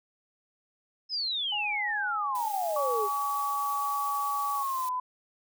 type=exponential sweep; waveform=sine; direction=down; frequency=5240 to 391.9 Hz; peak=-28 dBFS; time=1.09-3.09 s; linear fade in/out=50 ms
type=tone; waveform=sine; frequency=832 Hz; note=G#5; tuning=3 cents sharp; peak=-34 dBFS; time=1.52-4.63 s; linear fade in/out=5 ms
type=noise; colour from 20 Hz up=blue; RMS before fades=-42 dBFS; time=2.35-4.89 s; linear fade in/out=2 ms
type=tone with pitch glide; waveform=sine; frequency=1136 to 1006.2 Hz; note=C#6 to B5; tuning=+42 to +32 cents; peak=-28 dBFS; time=2.76-5 s; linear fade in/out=5 ms; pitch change=-210 cents; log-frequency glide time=4.54-4.89 s
effects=none